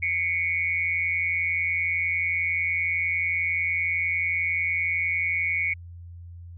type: tone with amplitude modulation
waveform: sine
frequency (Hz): 2217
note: C#7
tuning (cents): 0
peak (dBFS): -19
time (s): 0.02-5.74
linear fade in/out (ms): 10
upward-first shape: sine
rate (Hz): 171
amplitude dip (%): 80
effects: added 86 Hz sine -39 dBFS peak until 6.57 s